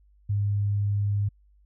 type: tone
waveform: sine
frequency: 101.9 Hz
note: G#2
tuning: 32 cents flat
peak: -22 dBFS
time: 0.29-1.29 s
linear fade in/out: 10 ms
effects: added 50 Hz sine -56 dBFS peak until 1.65 s